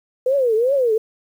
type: tone with vibrato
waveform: sine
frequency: 493.9 Hz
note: B4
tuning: in tune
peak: -14 dBFS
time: 0.26-0.98 s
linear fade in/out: 5 ms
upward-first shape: triangle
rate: 2.6 Hz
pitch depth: 260 cents each way
effects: 8-bit